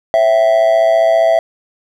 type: tone with amplitude modulation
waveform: triangle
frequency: 660 Hz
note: E5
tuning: 2 cents sharp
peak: -3 dBFS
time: 0.14-1.39 s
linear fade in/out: 0 ms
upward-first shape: sine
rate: 115 Hz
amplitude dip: 70%
effects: none